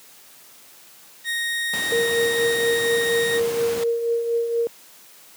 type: tone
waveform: 30% pulse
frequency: 1864.7 Hz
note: A#6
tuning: in tune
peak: -20 dBFS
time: 1.24-3.41 s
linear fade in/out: 50 ms
type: noise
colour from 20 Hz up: pink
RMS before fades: -31 dBFS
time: 1.73-3.84 s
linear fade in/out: 5 ms
type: tone with tremolo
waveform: sine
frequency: 466.2 Hz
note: A#4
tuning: in tune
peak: -17 dBFS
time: 1.92-4.67 s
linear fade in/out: 0 ms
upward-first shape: triangle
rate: 4.2 Hz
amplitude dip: 55%
effects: white hiss -48 dBFS RMS until 5.36 s + high-pass 150 Hz 12 dB/octave